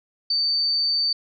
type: tone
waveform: sine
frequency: 4577 Hz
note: D8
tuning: 45 cents flat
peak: -19 dBFS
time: 0.3-1.13 s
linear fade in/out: 5 ms
effects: none